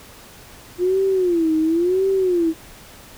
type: tone with vibrato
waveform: sine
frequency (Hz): 349.2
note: F4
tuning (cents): 0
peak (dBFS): -15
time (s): 0.78-2.54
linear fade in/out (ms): 50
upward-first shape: sine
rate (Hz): 0.95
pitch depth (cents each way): 180
effects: pink hiss -43 dBFS RMS until 3.17 s